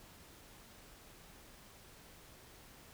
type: silence
effects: pink hiss -58 dBFS RMS until 2.93 s

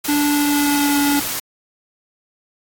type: noise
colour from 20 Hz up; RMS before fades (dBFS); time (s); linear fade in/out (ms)
white; -24; 0.04-1.4; 10
type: tone with pitch glide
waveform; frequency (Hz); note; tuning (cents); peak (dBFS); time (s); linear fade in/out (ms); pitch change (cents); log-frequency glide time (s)
square; 291.6 to 286.1; D4 to D4; -12 to -45; -16; 0.08-1.2; 10; -33; 0.31-0.98
effects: AAC 64 kbps

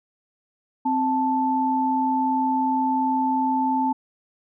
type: tone pair together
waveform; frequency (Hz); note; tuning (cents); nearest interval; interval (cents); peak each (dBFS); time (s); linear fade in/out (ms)
sine; 261.6 / 878.6; C4 / A5; 0 / -3; octave + major sixth; 2097; -23 / -21; 0.85-3.93; 10
effects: none

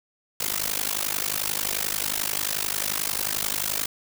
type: noise with amplitude modulation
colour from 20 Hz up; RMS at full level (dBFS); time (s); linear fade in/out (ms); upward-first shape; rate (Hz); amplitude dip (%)
white; -23; 0.4-3.86; 5; sine; 51.3; 100
effects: none

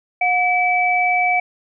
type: tone pair together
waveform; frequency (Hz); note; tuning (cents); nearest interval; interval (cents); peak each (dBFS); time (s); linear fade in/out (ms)
sine; 724 / 2299; F#5 / D7; -38 / -37; octave + minor sixth; 2001; -17; 0.21-1.4; 5
effects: none

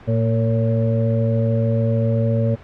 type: harmonic tone with a mistuned harmonic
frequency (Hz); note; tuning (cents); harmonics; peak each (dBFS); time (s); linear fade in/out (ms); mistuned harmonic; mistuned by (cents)
114.2; A#2; -35; 1 / 2 / 4 / 5; -17 / -23 / -27 / -24; 0.07-2.56; 20; 5; -26
effects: pink hiss -42 dBFS RMS until 2.63 s + low-pass 2000 Hz 12 dB/octave

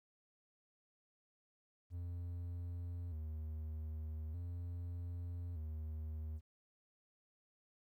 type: tone with vibrato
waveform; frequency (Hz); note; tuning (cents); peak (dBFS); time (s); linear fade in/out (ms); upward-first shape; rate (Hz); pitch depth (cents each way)
triangle; 82.41; E2; 0; -39; 1.9-6.41; 50; square; 0.41; 98
effects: 13-bit

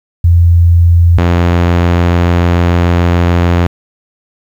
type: tone pair in turn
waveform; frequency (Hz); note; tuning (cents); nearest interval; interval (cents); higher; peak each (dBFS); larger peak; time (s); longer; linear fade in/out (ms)
sine / sawtooth; 85.6 / 86.79; F2 / F2; -34 / -10; unison; 24; second; -3; neither; 0.24-1.18 / 1.18-3.67; second; 5
effects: low-pass 3000 Hz 12 dB/octave + 7-bit

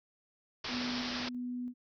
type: low-pass noise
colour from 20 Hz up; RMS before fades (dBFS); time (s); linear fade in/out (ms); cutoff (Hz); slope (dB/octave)
white; -39; 0.64-1.29; 5; 5500; 96
type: tone with tremolo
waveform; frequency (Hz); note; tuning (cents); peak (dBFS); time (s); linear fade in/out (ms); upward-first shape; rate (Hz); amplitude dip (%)
sine; 246.9; B3; 0; -35; 0.68-1.74; 50; square; 1.5; 30
effects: none

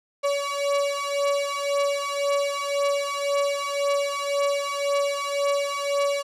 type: beating tone pair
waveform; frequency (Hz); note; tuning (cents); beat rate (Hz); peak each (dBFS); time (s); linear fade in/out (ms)
35% pulse; 565 / 566.9; C#5 / C#5; +33 / +39; 1.9; -24; 0.23-6.23; 20
effects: low-pass 9000 Hz 12 dB/octave

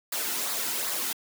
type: noise with flanger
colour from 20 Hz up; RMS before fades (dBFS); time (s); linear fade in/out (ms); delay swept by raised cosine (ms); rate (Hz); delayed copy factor
white; -30; 0.12-1.13; 5; 0.33 to 1.83; 2.6; -0.5
effects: high-pass 200 Hz 12 dB/octave

